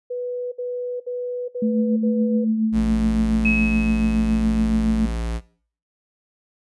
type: tone bursts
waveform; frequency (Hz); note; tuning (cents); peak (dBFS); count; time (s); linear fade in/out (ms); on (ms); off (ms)
sine; 492.9; B4; -3; -24; 5; 0.1-2.448; 10; 420; 62
type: tone with tremolo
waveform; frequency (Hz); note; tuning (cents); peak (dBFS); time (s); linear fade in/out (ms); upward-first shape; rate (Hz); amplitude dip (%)
sine; 220; A3; 0; -16; 1.62-5.06; 5; triangle; 7.1; 55
type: tone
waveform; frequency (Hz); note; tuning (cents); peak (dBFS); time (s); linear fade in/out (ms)
square; 57; A#1; -38; -24; 2.72-5.41; 50
type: tone with exponential decay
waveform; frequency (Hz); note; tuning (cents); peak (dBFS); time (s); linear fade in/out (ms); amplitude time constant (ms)
sine; 2561; D#7; +49; -18; 3.45-4.7; 5; 270
effects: noise-tail reverb RT60 0.5 s tail -20 dB re dry + resampled to 24000 Hz